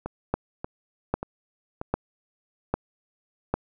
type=two click trains; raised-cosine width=1 ms; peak=-17 / -9 dBFS; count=4 / 5; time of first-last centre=0.06-1.814 / 0.34-3.54 s; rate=1.71 / 1.25 Hz; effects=none